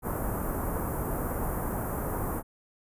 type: band-stop noise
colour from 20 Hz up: pink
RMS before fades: -31 dBFS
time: 0.02-2.43 s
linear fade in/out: 50 ms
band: 1300 to 12000 Hz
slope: 24 dB/octave
effects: resampled to 32000 Hz